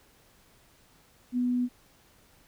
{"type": "tone", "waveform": "sine", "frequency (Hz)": 246.9, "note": "B3", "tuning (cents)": 0, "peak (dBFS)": -24, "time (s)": [1.32, 1.69], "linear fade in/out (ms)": 50, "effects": ["pink hiss -61 dBFS RMS until 2.47 s"]}